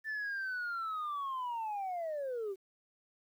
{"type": "linear sweep", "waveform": "sine", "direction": "down", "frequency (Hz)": [1776, 370], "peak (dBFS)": -33, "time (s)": [0.04, 2.56], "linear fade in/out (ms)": 50, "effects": ["tanh soft clip ceiling -33 dBFS", "11-bit"]}